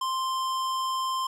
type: tone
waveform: square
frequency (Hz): 1046.5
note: C6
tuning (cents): 0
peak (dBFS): -27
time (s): 0.01-1.27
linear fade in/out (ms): 5
effects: low-pass 10000 Hz 12 dB/octave + 11-bit